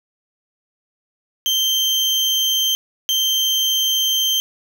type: tone bursts at uneven times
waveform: 35% pulse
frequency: 3136 Hz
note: G7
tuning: in tune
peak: -14 dBFS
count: 2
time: 1.46-2.75 / 3.09-4.4 s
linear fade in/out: 0 ms
effects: none